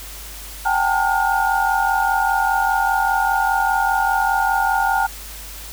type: tone cluster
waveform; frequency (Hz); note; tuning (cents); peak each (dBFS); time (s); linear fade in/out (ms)
sine; 768 / 813 / 898 / 1428; G5 / G#5 / A5 / F6; -36 / -37 / +35 / +38; -21; 0.65-5.07; 10
effects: added 50 Hz sine -36 dBFS peak until 5.72 s + white hiss -36 dBFS RMS until 5.72 s